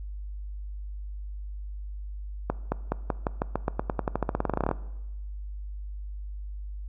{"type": "accelerating click train", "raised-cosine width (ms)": 1, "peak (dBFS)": -11, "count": 26, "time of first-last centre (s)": [2.5, 4.713], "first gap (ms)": 220, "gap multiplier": 0.91, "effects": ["noise-tail reverb RT60 1.0 s tail -19 dB re dry", "added 50 Hz sine -34 dBFS peak until 6.88 s"]}